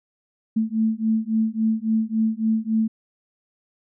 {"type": "beating tone pair", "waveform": "sine", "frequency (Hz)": [219.4, 223], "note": ["A3", "A3"], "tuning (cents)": [-5, 23], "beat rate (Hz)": 3.6, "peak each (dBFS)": [-22, -22], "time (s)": [0.56, 2.88], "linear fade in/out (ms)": 10, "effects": []}